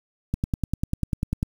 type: click train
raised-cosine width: 5 ms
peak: -11 dBFS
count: 12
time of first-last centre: 0.34-1.429 s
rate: 10.1 Hz
effects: 7-bit